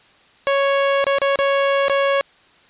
sawtooth tone with dropouts, 554.4 Hz, C#5, in tune, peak -11 dBFS, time 0.47-2.21 s, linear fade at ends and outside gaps 0 ms, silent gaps 1.042-1.067 / 1.185-1.217 / 1.358-1.389 / 1.883-1.897 s, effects white hiss -52 dBFS RMS until 2.69 s + resampled to 8000 Hz

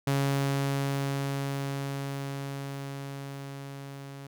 sawtooth tone with level ramp, 138.59 Hz, C#3, in tune, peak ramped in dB -20 to -37 dBFS, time 0.07-4.27 s, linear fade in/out 5 ms, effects none

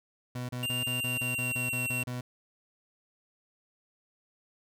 30% pulse tone bursts, 124.2 Hz, B2, 10 cents sharp, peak -31 dBFS, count 11, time 0.35-2.21 s, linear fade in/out 5 ms, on 140 ms, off 32 ms
square tone with pitch glide, 2794 to 2733 Hz, F7 to F7, 0 to -38 cents, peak -31 dBFS, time 0.63-2.03 s, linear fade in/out 2 ms, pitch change -38 cents, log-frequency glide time 0.83-1.82 s
effects none

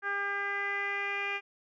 10% pulse tone with low-pass filter sweep, 401.1 Hz, G4, 40 cents sharp, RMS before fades -33 dBFS, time 0.02-1.41 s, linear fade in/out 50 ms, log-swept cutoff 1600 to 2500 Hz, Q 4.6, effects none

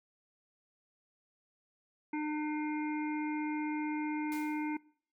harmonic tone, 302.6 Hz, D#4, 48 cents flat, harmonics 1 / 3 / 5 / 7 / 8, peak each -33 / -40 / -50 / -44 / -50 dBFS, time 2.13-4.77 s, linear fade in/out 5 ms
white noise with exponential decay, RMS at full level -47 dBFS, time 4.32-4.78 s, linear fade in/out 0 ms, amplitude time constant 100 ms
effects noise-tail reverb RT60 0.5 s tail -22 dB re dry + MP3 96 kbps

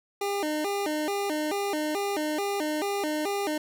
25% pulse tone with vibrato, 350 Hz, F4, 4 cents sharp, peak -23 dBFS, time 0.21-3.58 s, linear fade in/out 5 ms, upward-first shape square, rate 2.3 Hz, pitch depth 240 cents each way, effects none

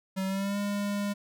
square tone with pitch glide, 190.6 to 203.1 Hz, G3 to G#3, -48 to -38 cents, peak -29 dBFS, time 0.16-1.14 s, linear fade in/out 20 ms, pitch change +110 cents, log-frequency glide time 0.26-0.58 s, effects none

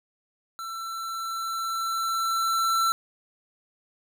square tone with level ramp, 1341 Hz, E6, 29 cents sharp, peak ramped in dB -34 to -21 dBFS, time 0.59-2.92 s, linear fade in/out 0 ms, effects none

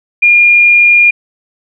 sine tone, 2416 Hz, D7, 48 cents sharp, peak -3 dBFS, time 0.22-1.11 s, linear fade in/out 10 ms, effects none

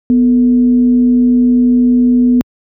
sine tone with frequency modulation, 246.9 Hz, B3, in tune, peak -6 dBFS, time 0.1-2.41 s, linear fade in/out 0 ms, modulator 196 Hz, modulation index 0.23, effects high-pass 80 Hz 12 dB/octave

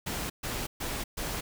pink noise bursts, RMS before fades -34 dBFS, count 4, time 0.06-1.41 s, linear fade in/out 10 ms, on 240 ms, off 130 ms, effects none

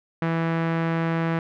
sawtooth tone with low-pass filter, 164.81 Hz, E3, in tune, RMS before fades -24 dBFS, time 0.22-1.39 s, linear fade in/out 2 ms, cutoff 1900 Hz, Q 1.4, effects none

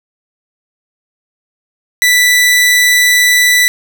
sawtooth tone, 1975.5 Hz, B6, in tune, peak -3 dBFS, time 2.02-3.68 s, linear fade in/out 0 ms, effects none

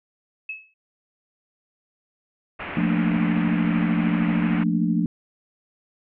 sine tone with exponential decay, 2589 Hz, E7, 32 cents flat, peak -26 dBFS, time 0.49-0.74 s, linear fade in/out 5 ms, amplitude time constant 53 ms
white low-pass noise, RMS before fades -33 dBFS, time 2.59-4.64 s, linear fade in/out 10 ms, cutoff 2600 Hz, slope 48 dB/octave
sine chord, Bb major seventh, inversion second, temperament equal, 174.61 / 220 / 233.1 / 293.7 Hz, F3 / A3 / Bb3 / D4, 0 / 0 / 0 / 0 cents, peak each -22 / -24 / -27 / -26 dBFS, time 2.77-5.06 s, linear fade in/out 2 ms
effects none

